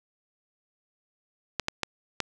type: clicks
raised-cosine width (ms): 0.2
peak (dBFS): -9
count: 4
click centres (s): 1.597 / 1.684 / 1.833 / 2.203
effects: none